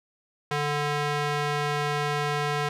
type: tone with band-pass filter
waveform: square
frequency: 146.83 Hz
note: D3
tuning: in tune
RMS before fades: -27 dBFS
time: 0.51-2.69 s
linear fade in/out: 5 ms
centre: 1500 Hz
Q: 0.51
effects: none